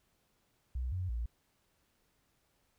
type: tone with pitch steps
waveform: sine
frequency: 62.8 / 91.4 / 58.1 Hz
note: B1 / F#2 / A#1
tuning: +30 / -21 / -5 cents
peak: -33 dBFS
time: 0.75-1.26 s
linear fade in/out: 5 ms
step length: 170 ms
effects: pink hiss -75 dBFS RMS until 2.78 s